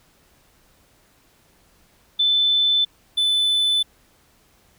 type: tone pair in turn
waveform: sine / triangle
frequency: 3520 / 3506 Hz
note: A7 / A7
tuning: 0 / -7 cents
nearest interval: unison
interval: 7 cents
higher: first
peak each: -15 dBFS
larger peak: neither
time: 2.19-2.85 / 3.17-3.83 s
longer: neither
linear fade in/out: 10 ms
effects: pink hiss -58 dBFS RMS until 4.78 s